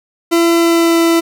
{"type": "tone with pitch glide", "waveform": "40% pulse", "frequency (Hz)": [337, 333.5], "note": ["E4", "E4"], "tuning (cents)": [38, 20], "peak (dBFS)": -8, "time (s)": [0.31, 1.21], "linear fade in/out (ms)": 20, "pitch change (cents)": -18, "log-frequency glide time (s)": [0.54, 0.98], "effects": []}